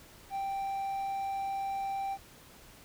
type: tone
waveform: triangle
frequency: 784 Hz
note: G5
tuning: in tune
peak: -30 dBFS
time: 0.3-2.18 s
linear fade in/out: 50 ms
effects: pink hiss -55 dBFS RMS until 2.84 s